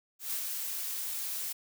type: noise with ADSR envelope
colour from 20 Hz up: blue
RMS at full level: -33 dBFS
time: 0.19-1.53 s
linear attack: 140 ms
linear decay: 86 ms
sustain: -3 dB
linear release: 11 ms
effects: none